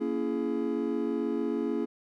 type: chord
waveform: triangle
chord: A# half-diminished seventh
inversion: none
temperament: just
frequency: 233.1 / 279.7 / 335.6 / 419.5 Hz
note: A#3 / C#4 / E4 / G#4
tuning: 0 / +16 / +31 / +17 cents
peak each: -31 dBFS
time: 0-1.86 s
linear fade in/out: 20 ms
effects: none